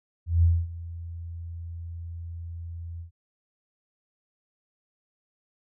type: tone with ADSR envelope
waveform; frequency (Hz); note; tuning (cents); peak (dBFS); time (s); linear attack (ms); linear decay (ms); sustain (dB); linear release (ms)
sine; 84.4; E2; +41; -15; 0.26-3.11; 170; 240; -19; 110
effects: none